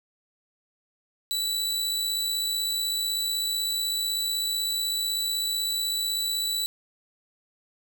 sawtooth tone with amplitude modulation, 3951 Hz, B7, in tune, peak -21 dBFS, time 1.31-6.66 s, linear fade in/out 0 ms, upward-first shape sine, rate 56 Hz, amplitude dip 30%, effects none

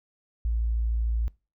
sine tone, 56.7 Hz, A#1, 47 cents flat, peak -23 dBFS, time 0.45-1.28 s, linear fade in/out 0 ms, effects noise-tail reverb RT60 0.3 s tail -23 dB re dry

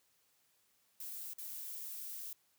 violet noise with dropouts, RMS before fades -45 dBFS, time 1-2.33 s, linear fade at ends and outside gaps 2 ms, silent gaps 1.335-1.383 s, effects white hiss -74 dBFS RMS until 2.58 s + high-pass 60 Hz 12 dB/octave

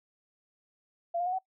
sine tone with pitch steps, 684 / 706.5 / 729.7 / 753.7 Hz, F5 / F5 / F#5 / F#5, -36 / +20 / -24 / +32 cents, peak -28 dBFS, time 1.14-1.388 s, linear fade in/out 10 ms, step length 62 ms, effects noise-tail reverb RT60 0.1 s tail -22 dB re dry

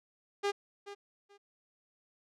sawtooth tone with echo, 403.8 Hz, G#4, 49 cents flat, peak -25 dBFS, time 0.43-0.52 s, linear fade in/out 20 ms, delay 430 ms, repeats 2, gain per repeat -14 dB, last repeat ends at 1.38 s, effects low-pass 6000 Hz 12 dB/octave

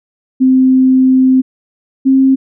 sine tone pair in turn, 259.9 / 266.3 Hz, C4 / C4, -11 / +31 cents, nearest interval unison, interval 42 cents, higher second, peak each -5 dBFS, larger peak neither, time 0.4-1.42 / 2.05-2.36 s, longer first, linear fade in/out 20 ms, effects none

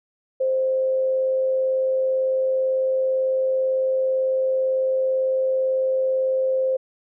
sine tone with amplitude modulation, 523.3 Hz, C5, in tune, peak -17 dBFS, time 0.4-6.77 s, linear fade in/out 10 ms, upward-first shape sine, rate 98 Hz, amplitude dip 25%, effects none

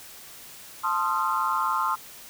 sine chord, F dominant seventh, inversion first, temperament equal with one note detuned, 880 / 1046.5 / 1244.5 / 1368.2 Hz, A5 / C6 / Eb6 / F6, 0 / 0 / 0 / -36 cents, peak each -30 / -26 / -28 / -30 dBFS, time 0.83-1.96 s, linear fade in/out 20 ms, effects white hiss -45 dBFS RMS until 2.29 s

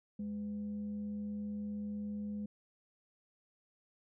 sine tone with frequency modulation, 207.7 Hz, G#3, in tune, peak -37 dBFS, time 0.19-2.46 s, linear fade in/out 5 ms, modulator 294 Hz, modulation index 0.23, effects none

